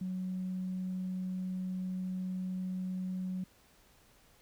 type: tone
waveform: sine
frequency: 185 Hz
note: F#3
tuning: in tune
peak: -33 dBFS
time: 0.01-3.44 s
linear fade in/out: 5 ms
effects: tanh soft clip ceiling -29 dBFS + pink hiss -64 dBFS RMS until 4.41 s